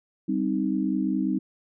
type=chord; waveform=sine; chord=C minor; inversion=second; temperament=equal; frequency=196 / 261.6 / 311.1 Hz; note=G3 / C4 / Eb4; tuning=0 / 0 / 0 cents; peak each=-27 dBFS; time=0.28-1.39 s; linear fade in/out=10 ms; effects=none